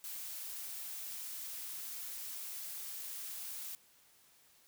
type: noise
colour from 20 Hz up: blue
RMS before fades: -44 dBFS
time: 0.04-3.75 s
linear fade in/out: 0 ms
effects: white hiss -66 dBFS RMS until 4.67 s